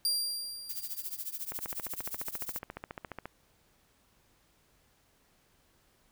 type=tone with exponential decay; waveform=sawtooth; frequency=4758 Hz; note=D8; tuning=22 cents sharp; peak=-23 dBFS; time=0.05-1.48 s; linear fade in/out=1 ms; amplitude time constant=310 ms
type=noise with tremolo; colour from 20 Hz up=violet; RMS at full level=-35 dBFS; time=0.69-2.59 s; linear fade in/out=5 ms; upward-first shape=triangle; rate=14 Hz; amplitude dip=95%
type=click train; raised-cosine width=0.5 ms; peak=-24 dBFS; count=26; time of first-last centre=1.52-3.256 s; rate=14.4 Hz
effects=pink hiss -68 dBFS RMS until 6.11 s